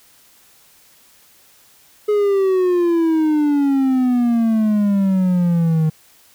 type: exponential sweep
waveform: triangle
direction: down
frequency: 422.9 to 155.4 Hz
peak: -11 dBFS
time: 2.08-5.9 s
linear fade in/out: 10 ms
effects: white hiss -51 dBFS RMS until 6.34 s